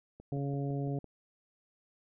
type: click train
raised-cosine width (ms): 2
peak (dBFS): -36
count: 6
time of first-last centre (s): 0.2-1.043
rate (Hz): 5.93
type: harmonic tone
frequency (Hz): 140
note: C#3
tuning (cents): +18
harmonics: 1 / 2 / 3 / 4 / 5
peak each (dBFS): -33 / -38 / -41 / -46 / -46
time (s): 0.32-0.99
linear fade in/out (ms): 2
effects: none